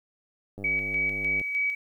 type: click train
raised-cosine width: 2 ms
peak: -27 dBFS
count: 84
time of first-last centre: 0.58-1.413 s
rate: 99.6 Hz
type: tone with tremolo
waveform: sine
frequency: 2274 Hz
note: C#7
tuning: 44 cents sharp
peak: -23 dBFS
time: 0.64-1.75 s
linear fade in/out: 5 ms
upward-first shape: square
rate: 3.3 Hz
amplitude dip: 45%
effects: 10-bit

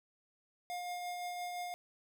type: tone with tremolo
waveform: square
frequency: 711 Hz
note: F5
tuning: 31 cents sharp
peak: -38 dBFS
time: 0.7-1.74 s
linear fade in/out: 0 ms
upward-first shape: triangle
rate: 5.8 Hz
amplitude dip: 30%
effects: none

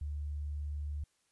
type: tone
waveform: sine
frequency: 73.42 Hz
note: D2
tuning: in tune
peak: -35 dBFS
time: 0.01-1.04 s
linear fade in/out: 5 ms
effects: white hiss -75 dBFS RMS until 1.31 s + resampled to 24000 Hz

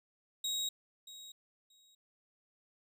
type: tone with echo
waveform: 30% pulse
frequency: 3796 Hz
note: A#7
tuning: 31 cents sharp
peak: -31 dBFS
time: 0.44-0.69 s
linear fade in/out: 5 ms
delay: 630 ms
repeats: 2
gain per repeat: -15 dB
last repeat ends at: 1.95 s
effects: none

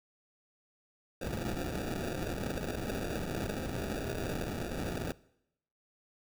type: noise with sample-and-hold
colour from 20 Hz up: white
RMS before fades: -36 dBFS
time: 1.21-5.12 s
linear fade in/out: 2 ms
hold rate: 1050 Hz
effects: noise-tail reverb RT60 0.8 s tail -21 dB re dry

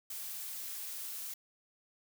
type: noise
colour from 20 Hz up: blue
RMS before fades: -42 dBFS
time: 0.1-1.34 s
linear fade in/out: 5 ms
effects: none

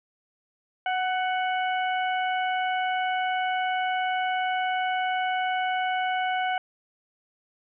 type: harmonic tone with a mistuned harmonic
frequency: 740 Hz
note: F#5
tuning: in tune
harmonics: 1 / 2 / 3 / 4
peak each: -25 / -31 / -35 / -37 dBFS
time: 0.86-6.58 s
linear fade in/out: 2 ms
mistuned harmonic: 2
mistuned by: +20 cents
effects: none

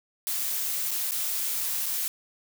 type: noise with dropouts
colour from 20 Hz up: blue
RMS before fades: -29 dBFS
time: 0.27-2.08 s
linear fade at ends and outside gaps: 0 ms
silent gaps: 0.908-0.914 / 1.11-1.119 / 1.859-1.864 s
effects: none

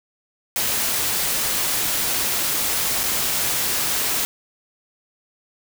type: noise with dropouts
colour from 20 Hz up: white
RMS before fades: -22 dBFS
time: 0.56-4.25 s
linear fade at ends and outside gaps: 0 ms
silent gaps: 3.033-3.037 s
effects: none

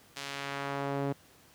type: tone with band-pass filter sweep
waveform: sawtooth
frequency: 139.8 Hz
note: C#3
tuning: 15 cents sharp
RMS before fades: -35 dBFS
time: 0.16-1.13 s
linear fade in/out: 10 ms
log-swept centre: 4600 to 380 Hz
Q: 0.75
effects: pink hiss -59 dBFS RMS until 1.54 s + high-pass 80 Hz 12 dB/octave

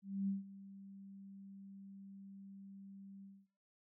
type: tone with ADSR envelope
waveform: sine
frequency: 196 Hz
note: G3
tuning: in tune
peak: -34 dBFS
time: 0.02-3.47 s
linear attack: 260 ms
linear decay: 150 ms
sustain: -18 dB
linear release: 240 ms
effects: noise-tail reverb RT60 0.5 s tail -20 dB re dry

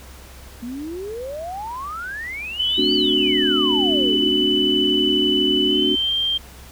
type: exponential two-way sweep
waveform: sine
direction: up then down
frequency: 229.2 to 4686 to 229.2 Hz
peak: -27 dBFS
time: 0.62-4.43 s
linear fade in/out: 10 ms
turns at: 2.94 s
type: tone with pitch glide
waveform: sine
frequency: 2993 to 3171 Hz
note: F#7 to G7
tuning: +19 to +19 cents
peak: -18 dBFS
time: 2.59-6.38 s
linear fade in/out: 10 ms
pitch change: +100 cents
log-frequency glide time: 5.65-6.12 s
type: chord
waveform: sine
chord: D dominant seventh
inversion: second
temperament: equal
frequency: 220 / 261.6 / 293.7 / 370 Hz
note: A3 / C4 / D4 / F#4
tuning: 0 / 0 / 0 / 0 cents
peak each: -27 / -26 / -22 / -22 dBFS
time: 2.77-5.96 s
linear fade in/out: 20 ms
effects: added 65 Hz sine -42 dBFS peak until 6.71 s + pink hiss -44 dBFS RMS until 6.71 s

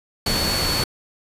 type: tone in noise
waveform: sine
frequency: 4435 Hz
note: C#8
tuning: in tune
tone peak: -23 dBFS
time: 0.26-0.84 s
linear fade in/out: 5 ms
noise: pink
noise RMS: -23 dBFS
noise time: 0.26-0.84 s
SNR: -3 dB
effects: resampled to 32000 Hz

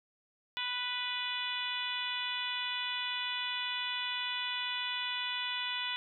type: harmonic tone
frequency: 493.9 Hz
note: B4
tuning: in tune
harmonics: 2 / 3 / 4 / 5 / 6 / 7 / 8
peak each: -42 / -43 / -42 / -41 / -39 / -38 / -48 dBFS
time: 0.57-5.96 s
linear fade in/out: 0 ms
effects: none

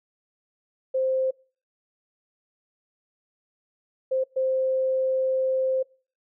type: tone bursts at uneven times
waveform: sine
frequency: 523.3 Hz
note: C5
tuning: in tune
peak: -21 dBFS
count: 3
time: 0.94-1.31 / 4.11-4.24 / 4.36-5.83 s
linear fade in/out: 10 ms
effects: noise-tail reverb RT60 0.4 s tail -25 dB re dry

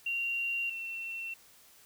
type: tone pair in turn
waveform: sine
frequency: 2761 / 2706 Hz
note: F7 / E7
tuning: -20 / +45 cents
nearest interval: unison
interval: 35 cents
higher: first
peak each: -30 / -36 dBFS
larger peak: first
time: 0.06-0.7 / 0.7-1.34 s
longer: neither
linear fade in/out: 5 ms
effects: white hiss -59 dBFS RMS until 1.85 s

